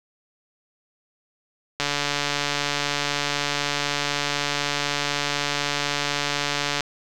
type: click train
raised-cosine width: 0.2 ms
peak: -6 dBFS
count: 722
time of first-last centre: 1.8-6.807 s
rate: 144 Hz
effects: none